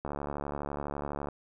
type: click train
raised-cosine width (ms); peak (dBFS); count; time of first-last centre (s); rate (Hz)
1; -21; 90; 0.05-1.286; 72
effects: none